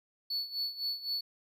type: tone with tremolo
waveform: triangle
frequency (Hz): 4435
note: C#8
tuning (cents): 0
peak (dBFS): -29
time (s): 0.3-1.21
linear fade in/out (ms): 5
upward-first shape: sine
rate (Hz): 3.9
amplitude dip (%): 80
effects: none